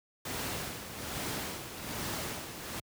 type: noise with tremolo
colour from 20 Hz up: pink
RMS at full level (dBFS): -35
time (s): 0.25-2.8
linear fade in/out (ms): 5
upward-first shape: sine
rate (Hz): 1.2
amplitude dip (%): 60
effects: high-pass 80 Hz 12 dB/octave